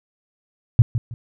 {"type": "tone with echo", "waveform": "sine", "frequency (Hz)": 116.54, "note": "A#2", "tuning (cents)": 0, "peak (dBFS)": -5, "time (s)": [0.79, 0.82], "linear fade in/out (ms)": 0, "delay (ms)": 160, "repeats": 2, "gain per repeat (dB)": -12, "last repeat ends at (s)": 1.14, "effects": []}